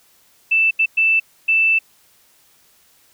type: tone bursts at uneven times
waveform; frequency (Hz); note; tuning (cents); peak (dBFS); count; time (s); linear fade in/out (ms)
sine; 2650; E7; +9; -12; 4; 0.51-0.71 / 0.79-0.86 / 0.97-1.2 / 1.48-1.79; 10
effects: white hiss -55 dBFS RMS until 3.13 s